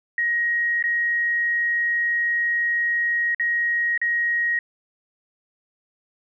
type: tone with dropouts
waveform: sine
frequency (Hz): 1886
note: A#6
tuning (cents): +20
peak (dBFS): -19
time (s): 0.18-4.59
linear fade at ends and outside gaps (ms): 2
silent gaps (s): 0.826-0.839 / 3.347-3.397 / 3.977-4.015
effects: none